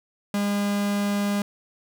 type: tone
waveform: 45% pulse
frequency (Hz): 203.2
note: G#3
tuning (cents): -38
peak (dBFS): -22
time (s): 0.34-1.42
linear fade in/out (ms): 2
effects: none